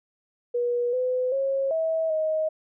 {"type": "tone with pitch steps", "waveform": "sine", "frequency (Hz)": [483.1, 506, 543, 646, 628], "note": ["B4", "B4", "C#5", "E5", "D#5"], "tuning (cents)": [-38, 42, -36, -35, 16], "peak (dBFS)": -22, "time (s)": [0.54, 2.49], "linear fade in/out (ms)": 10, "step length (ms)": 390, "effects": []}